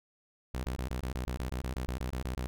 sawtooth tone bursts, 62.9 Hz, B1, 32 cents sharp, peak -29 dBFS, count 16, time 0.54-2.47 s, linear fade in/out 0 ms, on 100 ms, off 22 ms, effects none

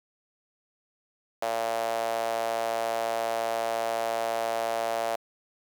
sawtooth tone with high-pass filter, 114.3 Hz, A#2, 34 cents flat, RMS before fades -29 dBFS, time 1.42-5.16 s, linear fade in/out 5 ms, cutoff 640 Hz, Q 5.2, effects 9-bit

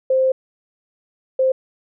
sine tone bursts at uneven times, 523.3 Hz, C5, in tune, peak -13 dBFS, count 2, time 0.1-0.32 / 1.39-1.52 s, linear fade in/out 5 ms, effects none

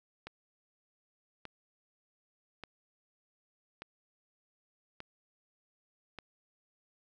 click train, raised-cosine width 0.3 ms, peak -27 dBFS, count 6, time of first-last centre 0.27-6.187 s, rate 0.845 Hz, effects none

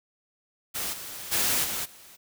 white noise with level steps, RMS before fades -31 / -39 / -25 / -31 / -50 dBFS, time 0.74-2.17 s, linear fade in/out 20 ms, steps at 0.92 / 1.31 / 1.63 / 1.84 s, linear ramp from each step 20 ms, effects none

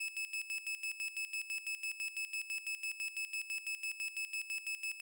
40% pulse tone with tremolo, 2603 Hz, E7, 22 cents flat, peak -35 dBFS, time 0-5.01 s, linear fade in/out 10 ms, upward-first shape square, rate 6 Hz, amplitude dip 75%, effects none

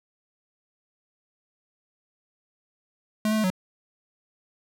square tone with pitch steps, 214.6 / 217.6 / 216.1 / 185.2 Hz, A3 / A3 / A3 / F#3, -43 / -19 / -31 / +2 cents, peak -22 dBFS, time 3.25-3.502 s, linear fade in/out 2 ms, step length 63 ms, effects none

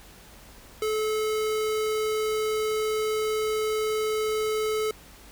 square tone, 432.3 Hz, A4, 31 cents flat, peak -25 dBFS, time 0.82-4.91 s, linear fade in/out 2 ms, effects added 50 Hz sine -55 dBFS peak until 5.31 s + pink hiss -50 dBFS RMS until 5.31 s

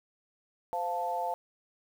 sine chord, F major, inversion second, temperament equal with one note detuned, 515.5 / 698.5 / 880 Hz, C5 / F5 / A5, -26 / 0 / 0 cents, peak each -37 / -33 / -33 dBFS, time 0.73-1.34 s, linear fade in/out 0 ms, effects 9-bit

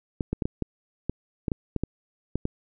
clicks, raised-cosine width 3 ms, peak -13 dBFS, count 12, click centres 0.208 / 0.33 / 0.422 / 0.455 / 0.623 / 1.096 / 1.482 / 1.518 / 1.763 / 1.836 / 2.356 / 2.454 s, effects none

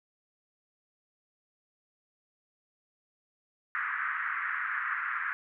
white band-pass noise, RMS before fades -33 dBFS, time 3.75-5.33 s, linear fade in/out 0 ms, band 1200 to 1900 Hz, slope 48 dB/octave, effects none

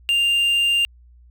triangle tone with quantisation, 2794 Hz, F7, in tune, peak -14 dBFS, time 0.09-0.85 s, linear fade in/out 0 ms, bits 7, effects added 60 Hz sine -46 dBFS peak until 1.3 s

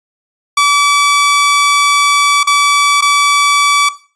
sawtooth tone with dropouts, 1150 Hz, D6, 37 cents flat, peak -3 dBFS, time 0.57-3.89 s, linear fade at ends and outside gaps 5 ms, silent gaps 2.432-2.471 / 3.01-3.022 s, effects noise-tail reverb RT60 0.4 s tail -17 dB re dry + resampled to 22050 Hz

